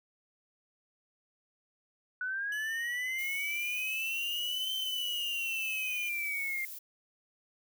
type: linear two-way sweep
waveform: sine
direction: up then down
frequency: 1473 to 3106 to 2096 Hz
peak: -32 dBFS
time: 2.21-6.65 s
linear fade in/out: 2 ms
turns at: 4.74 s
type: tone with pitch glide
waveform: sawtooth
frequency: 2974 to 3031 Hz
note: F#7 to F#7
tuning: +8 to +41 cents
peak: -40 dBFS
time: 2.52-6.09 s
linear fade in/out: 2 ms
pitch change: +33 cents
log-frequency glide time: 3.6-4.38 s
type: noise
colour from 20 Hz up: violet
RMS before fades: -44 dBFS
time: 3.18-6.79 s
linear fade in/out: 10 ms
effects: none